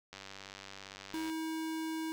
click train, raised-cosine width 0.2 ms, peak -29 dBFS, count 115, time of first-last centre 0.13-1.298 s, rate 97.6 Hz
square tone, 320 Hz, D#4, 49 cents sharp, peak -36 dBFS, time 1.14-2.12 s, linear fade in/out 0 ms
effects none

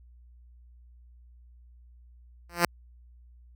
5% pulse tone with exponential growth, 172.7 Hz, F3, 19 cents flat, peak -6 dBFS, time 2.49-2.65 s, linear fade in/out 2 ms, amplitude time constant 34 ms, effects added 60 Hz sine -51 dBFS peak until 3.55 s

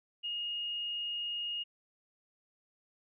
sine tone, 2858 Hz, F7, 39 cents sharp, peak -34 dBFS, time 0.23-1.64 s, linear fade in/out 20 ms, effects none

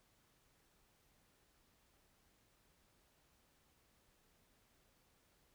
silence, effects pink hiss -74 dBFS RMS until 5.54 s

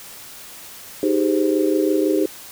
sine chord, Ab major seventh, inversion second, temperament just, 311.5 / 389.3 / 415.3 / 519.1 Hz, Eb4 / G4 / Ab4 / C5, +2 / -12 / 0 / -14 cents, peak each -19 / -20 / -24 / -24 dBFS, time 1.03-2.26 s, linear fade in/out 2 ms, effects white hiss -39 dBFS RMS until 2.51 s

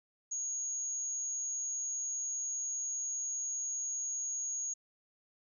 sine tone, 6645 Hz, G#8, in tune, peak -34 dBFS, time 0.31-4.74 s, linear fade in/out 10 ms, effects none

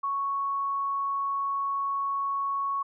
sine tone, 1108.7 Hz, C#6, in tune, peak -26 dBFS, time 0.03-2.83 s, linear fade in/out 10 ms, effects none

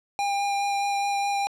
square tone with vibrato, 803 Hz, G5, 41 cents sharp, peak -24 dBFS, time 0.19-1.47 s, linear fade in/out 0 ms, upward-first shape sine, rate 4.8 Hz, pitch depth 10 cents each way, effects low-pass 8000 Hz 12 dB/octave

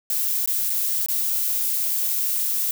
violet noise with dropouts, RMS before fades -23 dBFS, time 0.1-2.71 s, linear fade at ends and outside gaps 1 ms, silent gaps 0.46-0.475 / 0.697-0.701 / 1.061-1.085 s, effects none

